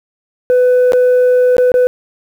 sine tone with dropouts, 499.6 Hz, B4, 20 cents sharp, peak -4 dBFS, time 0.5-1.87 s, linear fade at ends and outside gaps 0 ms, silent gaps 0.921-0.933 / 1.567-1.582 / 1.718-1.741 s, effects tanh soft clip ceiling -6 dBFS + 7-bit

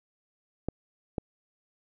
clicks, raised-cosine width 2 ms, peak -16 dBFS, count 2, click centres 0.686 / 1.182 s, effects none

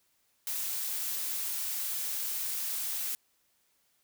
blue noise, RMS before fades -34 dBFS, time 0.47-3.15 s, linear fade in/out 0 ms, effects white hiss -72 dBFS RMS until 4.03 s

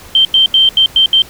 sine tone bursts at uneven times, 3132 Hz, G7, 2 cents flat, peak -5 dBFS, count 6, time 0.15-0.25 / 0.34-0.46 / 0.54-0.69 / 0.77-0.86 / 0.96-1.06 / 1.13-1.22 s, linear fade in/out 2 ms, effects pink hiss -36 dBFS RMS until 1.29 s

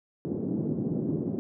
white band-pass noise, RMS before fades -30 dBFS, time 0.25-1.39 s, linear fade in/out 0 ms, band 130 to 340 Hz, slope 24 dB/octave, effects none

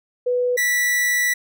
sine / 45% pulse tone pair in turn, 493.9 / 1956.9 Hz, B4 / B6, 0 / -16 cents, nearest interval 2 octaves, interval 2384 cents, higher second, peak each -17 dBFS, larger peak neither, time 0.26-0.57 / 0.57-1.34 s, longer second, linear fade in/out 10 ms, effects none

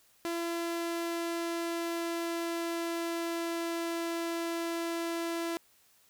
sawtooth tone with pitch glide, 338.3 to 335.6 Hz, E4 to E4, +45 to +31 cents, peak -28 dBFS, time 0.25-5.57 s, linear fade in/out 0 ms, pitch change -14 cents, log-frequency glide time 0.42-4.04 s, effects white hiss -65 dBFS RMS until 6.09 s

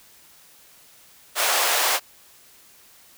pink high-pass noise, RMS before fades -21 dBFS, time 1.35-2 s, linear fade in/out 50 ms, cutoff 560 Hz, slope 24 dB/octave, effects white hiss -52 dBFS RMS until 3.17 s

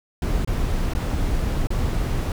brown noise with dropouts, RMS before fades -22 dBFS, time 0.22-2.32 s, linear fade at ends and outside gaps 2 ms, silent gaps 0.448-0.474 / 0.936-0.95 / 1.671-1.704 s, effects none

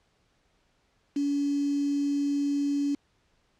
sine tone with quantisation, 284.6 Hz, C#4, 46 cents sharp, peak -24 dBFS, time 1.16-2.95 s, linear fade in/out 5 ms, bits 7, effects pink hiss -69 dBFS RMS until 3.59 s + low-pass 6000 Hz 12 dB/octave

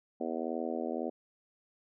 harmonic tone, 81.8 Hz, E2, 13 cents flat, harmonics 3 / 4 / 5 / 6 / 7 / 8 / 9, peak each -38 / -39 / -40 / -41 / -41 / -42 / -43 dBFS, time 0.2-1.1 s, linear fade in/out 10 ms, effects none

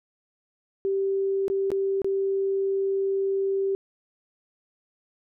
sine tone with dropouts, 390 Hz, G4, 9 cents flat, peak -22 dBFS, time 0.85-3.75 s, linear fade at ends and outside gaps 0 ms, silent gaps 1.481-1.5 / 1.704-1.717 / 2.018-2.045 s, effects none

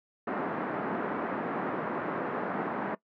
pink band-pass noise, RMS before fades -33 dBFS, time 0.27-2.95 s, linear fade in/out 5 ms, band 190 to 1600 Hz, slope 24 dB/octave, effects noise-tail reverb RT60 0.1 s tail -20 dB re dry

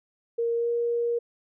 sine tone with pitch glide, 466.2 to 471.9 Hz, A#4 to A#4, 0 to +21 cents, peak -23 dBFS, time 0.38-1.19 s, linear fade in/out 10 ms, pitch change +21 cents, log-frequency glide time 0.55-0.69 s, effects none

